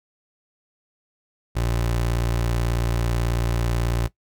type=tone; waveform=25% pulse; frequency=58.27 Hz; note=A#1; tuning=in tune; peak=-17 dBFS; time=1.55-4.08 s; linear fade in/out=20 ms; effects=noise-tail reverb RT60 0.1 s tail -17 dB re dry